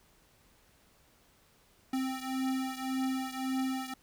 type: beating tone pair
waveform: square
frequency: 261.6 / 263.4 Hz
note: C4 / C4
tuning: 0 / +12 cents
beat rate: 1.8 Hz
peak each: -34 / -37 dBFS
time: 1.93-3.94 s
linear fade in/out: 5 ms
effects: pink hiss -65 dBFS RMS until 4.02 s